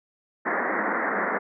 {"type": "band-pass noise", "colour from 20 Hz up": "white", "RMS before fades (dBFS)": -26, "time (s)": [0.45, 1.39], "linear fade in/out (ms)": 20, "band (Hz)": [190, 2000], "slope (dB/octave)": 96, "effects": []}